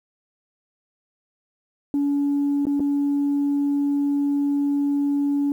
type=tone with dropouts; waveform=sine; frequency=284.5 Hz; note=C#4; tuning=45 cents sharp; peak=-17 dBFS; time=1.94-5.52 s; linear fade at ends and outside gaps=1 ms; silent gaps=2.654-2.668 / 2.796-2.803 s; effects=tanh soft clip ceiling -16 dBFS + 9-bit